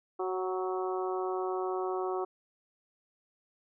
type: harmonic tone with a mistuned harmonic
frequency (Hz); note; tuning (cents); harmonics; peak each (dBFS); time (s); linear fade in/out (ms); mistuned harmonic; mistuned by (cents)
185.9; F#3; +8; 2 / 3 / 4 / 5 / 6 / 7; -32 / -43 / -37 / -43 / -40 / -44; 0.19-2.25; 10; 3; -24
effects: none